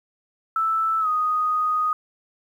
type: tone with pitch glide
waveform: sine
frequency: 1318.5 to 1244.5 Hz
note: E6 to D#6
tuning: 0 to 0 cents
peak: -19 dBFS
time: 0.56-1.93 s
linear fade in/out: 2 ms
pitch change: -100 cents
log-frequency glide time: 1-1.08 s
effects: 9-bit